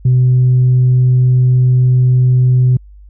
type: tone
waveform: sine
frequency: 126.6 Hz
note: B2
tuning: 43 cents sharp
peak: -5 dBFS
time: 0.05-2.77 s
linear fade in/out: 5 ms
effects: tanh soft clip ceiling -4 dBFS + added 50 Hz sine -35 dBFS peak until 3.09 s